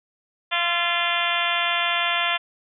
harmonic tone with a mistuned harmonic, 345.7 Hz, F4, 18 cents flat, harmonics 2 / 3 / 4 / 5 / 6 / 7 / 8 / 9 / 10, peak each -29 / -29 / -29 / -29 / -29 / -29 / -29 / -29 / -29 dBFS, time 0.51-2.38 s, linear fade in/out 20 ms, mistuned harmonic 4, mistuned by -23 cents, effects none

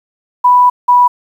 sine tone pair in turn, 987.8 / 981.5 Hz, B5 / B5, 0 / -11 cents, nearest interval unison, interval 11 cents, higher first, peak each -4 dBFS, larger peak neither, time 0.44-0.7 / 0.88-1.08 s, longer first, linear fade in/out 10 ms, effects 7-bit

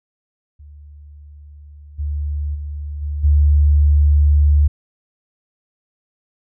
sine tone with level steps, 73.42 Hz, D2, in tune, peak -37 / -19 / -24 / -20 / -9 dBFS, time 0.59-4.68 s, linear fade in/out 10 ms, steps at 1.98 / 2.54 / 3.01 / 3.23 s, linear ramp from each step 20 ms, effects none

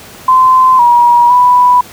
sine tone with pitch steps, 1031 / 958 / 988 Hz, C6 / A#5 / B5, -26 / +47 / 0 cents, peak -3 dBFS, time 0.28-1.81 s, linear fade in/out 5 ms, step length 510 ms, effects pink hiss -33 dBFS RMS until 1.92 s + high-pass 80 Hz 12 dB/octave

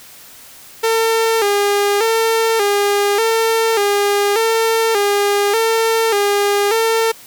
sawtooth tone with vibrato, 428.1 Hz, A4, 47 cents flat, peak -9 dBFS, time 0.83-7.12 s, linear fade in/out 10 ms, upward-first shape square, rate 0.85 Hz, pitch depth 91 cents each way, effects white hiss -40 dBFS RMS until 7.26 s

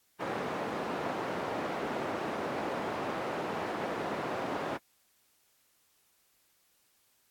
white band-pass noise, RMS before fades -35 dBFS, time 0.19-4.78 s, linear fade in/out 20 ms, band 200 to 860 Hz, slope 12 dB/octave, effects white hiss -70 dBFS RMS until 7.3 s + AAC 64 kbps

